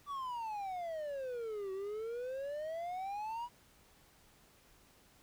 triangle exponential two-way sweep, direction down then up, 1168 to 377.4 to 980 Hz, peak -36 dBFS, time 0.06-3.49 s, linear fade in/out 50 ms, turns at 1.72 s, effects pink hiss -65 dBFS RMS until 5.22 s

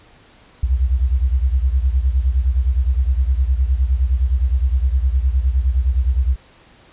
sine beating tone pair, 61.74 / 71.44 Hz, B1 / D2, 0 / -47 cents, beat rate 9.7 Hz, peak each -15 / -19 dBFS, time 0.63-6.36 s, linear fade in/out 5 ms, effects pink hiss -49 dBFS RMS until 6.92 s + resampled to 8000 Hz

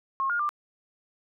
sine tone with pitch steps, 1079 / 1420 / 1189 Hz, C#6 / F6 / D6, -47 / +28 / +21 cents, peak -24 dBFS, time 0.2-0.491 s, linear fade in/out 0 ms, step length 97 ms, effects none

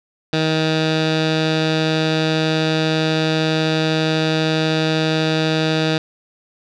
15% pulse tone with low-pass filter, 158.1 Hz, D#3, 28 cents sharp, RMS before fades -18 dBFS, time 0.33-5.98 s, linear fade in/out 2 ms, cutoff 4100 Hz, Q 2.9, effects none

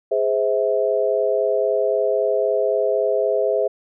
sine chord, Ab augmented, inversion none, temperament just, 415.3 / 519.1 / 648.9 Hz, Ab4 / C5 / E5, 0 / -14 / -27 cents, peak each -21 / -21 / -21 dBFS, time 0.11-3.68 s, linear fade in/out 10 ms, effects none

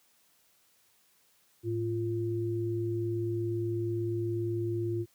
sine tone pair together, 109.4 / 345.9 Hz, A2 / F4, -9 / -17 cents, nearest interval octave + minor sixth, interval 1992 cents, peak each -32 / -31 dBFS, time 1.63-5.06 s, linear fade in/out 50 ms, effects white hiss -67 dBFS RMS until 5.14 s + high-pass 60 Hz 12 dB/octave

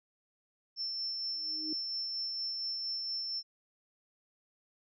sine tone with tremolo, 5360 Hz, E8, 28 cents sharp, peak -33 dBFS, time 0.76-3.43 s, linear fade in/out 50 ms, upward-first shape sine, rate 4.3 Hz, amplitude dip 25%
sine tone with exponential growth, 311.1 Hz, D#4, in tune, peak -35 dBFS, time 1.27-1.73 s, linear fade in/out 2 ms, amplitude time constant 99 ms
effects none

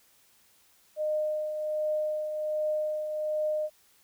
sine tone with tremolo, 612 Hz, D#5, 29 cents flat, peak -25 dBFS, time 0.96-3.7 s, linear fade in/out 50 ms, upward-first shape triangle, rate 1.3 Hz, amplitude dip 50%, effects white hiss -63 dBFS RMS until 4.03 s

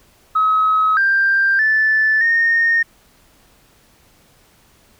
sine tone with pitch steps, 1278 / 1584 / 1752 / 1841 Hz, D#6 / G6 / A6 / A#6, +46 / +18 / -8 / -22 cents, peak -11 dBFS, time 0.35-2.83 s, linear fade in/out 10 ms, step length 620 ms, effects tanh soft clip ceiling -7 dBFS + pink hiss -53 dBFS RMS until 4.99 s

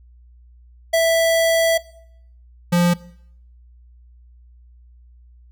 square tone pair in turn, 659.3 / 174.63 Hz, E5 / F3, 0 / 0 cents, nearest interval octave + major seventh, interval 2300 cents, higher first, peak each -14 dBFS, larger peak neither, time 0.93-1.78 / 2.72-2.94 s, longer first, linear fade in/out 10 ms, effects noise-tail reverb RT60 0.7 s tail -21 dB re dry + added 60 Hz sine -45 dBFS peak until 5.51 s

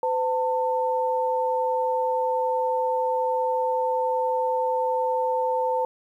sine tone pair together, 509 / 894.7 Hz, C5 / A5, -48 / +29 cents, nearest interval minor seventh, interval 977 cents, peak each -24 dBFS, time 0.03-5.85 s, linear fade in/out 2 ms, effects 10-bit

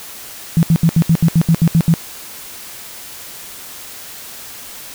sine tone bursts, 165.1 Hz, E3, 3 cents sharp, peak -7 dBFS, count 11, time 0.57-1.939 s, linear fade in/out 0 ms, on 59 ms, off 72 ms, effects white hiss -33 dBFS RMS until 4.94 s

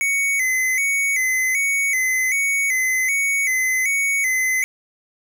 square tone with vibrato, 2133 Hz, C7, 33 cents sharp, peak -18 dBFS, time 0.01-4.64 s, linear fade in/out 0 ms, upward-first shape square, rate 1.3 Hz, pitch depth 77 cents each way, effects none

